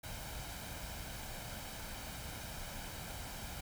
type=noise with comb filter; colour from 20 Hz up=pink; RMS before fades=-45 dBFS; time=0.03-3.61 s; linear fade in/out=10 ms; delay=1.3 ms; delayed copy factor=+0.5; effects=none